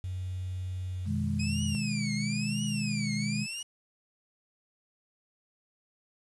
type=tone with pitch glide; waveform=sine; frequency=92 to 88.1 Hz; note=F#2 to F2; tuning=-9 to +16 cents; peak=-32 dBFS; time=0.04-1.75 s; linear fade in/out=0 ms; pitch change=-75 cents; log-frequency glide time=0.91-1.51 s
type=chord; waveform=sine; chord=G# minor; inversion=first; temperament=just; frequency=124.59 / 155.74 / 207.7 Hz; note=B2 / D#3 / G#3; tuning=+16 / +2 / 0 cents; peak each=-35 / -35 / -31 dBFS; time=1.05-3.47 s; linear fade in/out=50 ms
type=tone with vibrato; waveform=20% pulse; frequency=2493 Hz; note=D#7; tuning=3 cents sharp; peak=-30 dBFS; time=1.39-3.63 s; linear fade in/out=10 ms; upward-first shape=triangle; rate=1 Hz; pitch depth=290 cents each way
effects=resampled to 24000 Hz + 9-bit